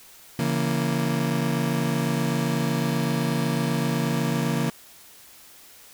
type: chord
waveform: 35% pulse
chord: A# diminished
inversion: first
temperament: just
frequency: 139.85 / 167.82 / 233.1 Hz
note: C#3 / E3 / A#3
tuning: +16 / +31 / 0 cents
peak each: -25 dBFS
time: 0.39-4.7 s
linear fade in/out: 2 ms
effects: white hiss -49 dBFS RMS until 5.93 s